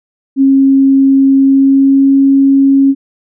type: tone with pitch glide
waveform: sine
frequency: 271 to 273.5 Hz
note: C#4 to C#4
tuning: -39 to -23 cents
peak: -4 dBFS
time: 0.36-2.95 s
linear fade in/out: 50 ms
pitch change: +16 cents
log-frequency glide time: 1.4-2.14 s
effects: none